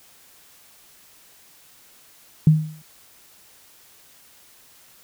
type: tone with exponential decay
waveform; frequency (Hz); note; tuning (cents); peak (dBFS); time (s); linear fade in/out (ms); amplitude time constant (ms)
sine; 155.56; D#3; 0; -7; 2.47-2.82; 2; 75
effects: white hiss -52 dBFS RMS until 5.03 s